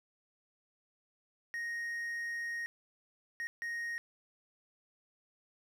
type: tone bursts at uneven times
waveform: triangle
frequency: 1868 Hz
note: A#6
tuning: 3 cents sharp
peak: -34 dBFS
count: 3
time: 1.54-2.66 / 3.4-3.47 / 3.62-3.98 s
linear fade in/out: 0 ms
effects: none